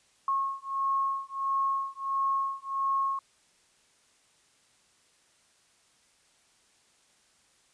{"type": "beating tone pair", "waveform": "sine", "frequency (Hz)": [1088, 1089.5], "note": ["C#6", "C#6"], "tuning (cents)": [-33, -30], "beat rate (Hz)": 1.5, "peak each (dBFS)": -30, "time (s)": [0.28, 3.19], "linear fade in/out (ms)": 2, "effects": ["white hiss -65 dBFS RMS until 7.73 s", "resampled to 22050 Hz"]}